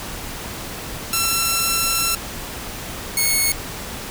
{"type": "tone pair in turn", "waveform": "5% pulse", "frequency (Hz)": [1347, 2194], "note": ["E6", "C#7"], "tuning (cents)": [37, -18], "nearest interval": "minor sixth", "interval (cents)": 845, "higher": "second", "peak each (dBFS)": -6, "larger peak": "neither", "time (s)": [[1.13, 2.15], [3.17, 3.52]], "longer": "first", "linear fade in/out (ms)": 2, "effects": ["pink hiss -31 dBFS RMS until 4.1 s"]}